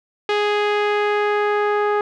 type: tone with low-pass filter sweep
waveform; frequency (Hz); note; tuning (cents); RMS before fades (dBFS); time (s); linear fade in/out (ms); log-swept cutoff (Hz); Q
sawtooth; 415.3; G#4; 0; -19; 0.29-2.01; 2; 3200 to 1400; 1.4
effects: none